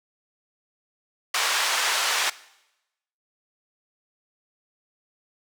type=band-pass noise; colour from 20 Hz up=pink; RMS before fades=-24 dBFS; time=1.34-2.3 s; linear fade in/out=5 ms; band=1000 to 7500 Hz; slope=12 dB/octave; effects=noise-tail reverb RT60 0.9 s tail -19 dB re dry + high-pass 400 Hz 12 dB/octave